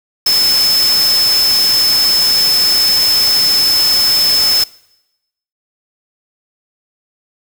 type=tone in noise; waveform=sine; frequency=5240 Hz; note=E8; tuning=11 cents flat; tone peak=-9 dBFS; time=0.26-4.64 s; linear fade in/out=5 ms; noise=white; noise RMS=-19 dBFS; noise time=0.26-4.64 s; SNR=+7 dB; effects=noise-tail reverb RT60 0.9 s tail -22 dB re dry